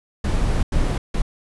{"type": "noise bursts at uneven times", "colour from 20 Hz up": "brown", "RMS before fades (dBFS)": -19, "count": 3, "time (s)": [[0.24, 0.63], [0.72, 0.98], [1.14, 1.22]], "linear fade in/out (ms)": 5, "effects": ["resampled to 24000 Hz"]}